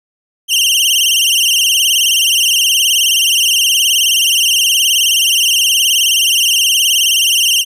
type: tone with vibrato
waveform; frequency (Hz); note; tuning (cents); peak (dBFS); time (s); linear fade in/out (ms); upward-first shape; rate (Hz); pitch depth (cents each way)
sawtooth; 2960; F#7; 0; -6; 0.48-7.65; 50; sine; 19; 130
effects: resampled to 32000 Hz